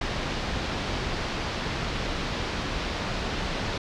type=low-pass noise; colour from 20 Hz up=pink; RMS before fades=-30 dBFS; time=0.01-3.78 s; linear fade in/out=5 ms; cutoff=5000 Hz; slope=24 dB/octave; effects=none